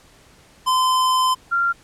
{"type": "tone pair in turn", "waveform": ["square", "sine"], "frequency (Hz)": [1027, 1384], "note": ["C6", "F6"], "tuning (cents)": [-33, -16], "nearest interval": "perfect fourth", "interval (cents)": 517, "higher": "second", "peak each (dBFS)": -16, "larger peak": "neither", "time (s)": [[0.66, 1.35], [1.51, 1.73]], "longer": "first", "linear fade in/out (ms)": 20, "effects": ["pink hiss -51 dBFS RMS until 1.83 s", "low-pass 10000 Hz 12 dB/octave"]}